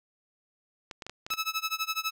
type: clicks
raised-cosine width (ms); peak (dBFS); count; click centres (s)
0.2; -22; 7; 0.912 / 1.022 / 1.066 / 1.096 / 1.265 / 1.304 / 1.337
type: tone with tremolo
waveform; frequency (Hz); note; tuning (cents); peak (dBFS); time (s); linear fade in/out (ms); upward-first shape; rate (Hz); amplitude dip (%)
15% pulse; 1300; E6; -24; -20; 1.3-2.11; 10; sine; 12; 95
effects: none